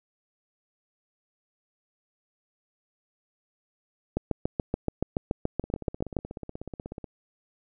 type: two click trains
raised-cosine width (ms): 2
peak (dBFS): -12 / -23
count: 15 / 24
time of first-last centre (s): 4.17-6.167 / 5.64-7.042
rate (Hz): 7.01 / 16.4
effects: none